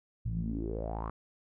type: tone with low-pass filter sweep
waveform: sawtooth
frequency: 55 Hz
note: A1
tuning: in tune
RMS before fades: -35 dBFS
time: 0.25-1.1 s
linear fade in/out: 5 ms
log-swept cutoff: 120 to 1200 Hz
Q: 6.8
effects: none